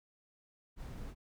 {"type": "noise", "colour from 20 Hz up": "brown", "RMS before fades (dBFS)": -44, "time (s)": [0.76, 1.15], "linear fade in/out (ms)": 50, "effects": []}